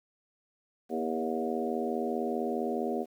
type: harmonic tone with a mistuned harmonic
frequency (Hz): 79.9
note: D#2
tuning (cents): +47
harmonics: 3 / 4 / 5 / 6 / 7 / 8 / 9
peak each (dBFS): -34 / -38 / -34 / -39 / -39 / -41 / -37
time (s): 0.89-3.06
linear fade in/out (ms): 50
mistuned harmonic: 6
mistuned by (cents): -17
effects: 10-bit